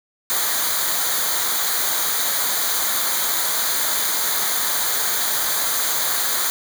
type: noise with comb filter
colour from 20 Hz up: white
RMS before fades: -21 dBFS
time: 0.3-6.5 s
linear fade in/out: 0 ms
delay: 0.37 ms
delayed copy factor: -0.75
effects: none